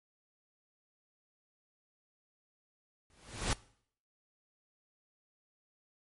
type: noise with exponential growth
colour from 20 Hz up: pink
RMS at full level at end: -29 dBFS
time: 3.1-3.53 s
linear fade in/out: 1 ms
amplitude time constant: 92 ms
effects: noise-tail reverb RT60 0.6 s tail -21 dB re dry + MP3 48 kbps